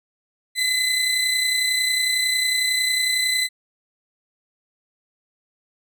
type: tone pair together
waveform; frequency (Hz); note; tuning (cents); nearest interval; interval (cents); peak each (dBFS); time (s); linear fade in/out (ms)
30% pulse; 2025 / 4019; B6 / B7; +43 / +30; octave; 1187; -19; 0.55-3.49; 50
effects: none